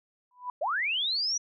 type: tone with exponential growth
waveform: sine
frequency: 991 Hz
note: B5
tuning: 6 cents sharp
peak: -28 dBFS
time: 0.31-0.5 s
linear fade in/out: 2 ms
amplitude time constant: 40 ms
type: linear sweep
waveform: sine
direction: up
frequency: 523.3 to 5920 Hz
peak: -26 dBFS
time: 0.61-1.38 s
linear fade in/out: 10 ms
effects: none